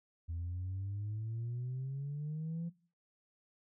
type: exponential sweep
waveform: sine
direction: up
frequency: 82.41 to 171.7 Hz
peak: -35 dBFS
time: 0.28-2.7 s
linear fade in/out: 20 ms
effects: noise-tail reverb RT60 0.4 s tail -19 dB re dry + tanh soft clip ceiling -34 dBFS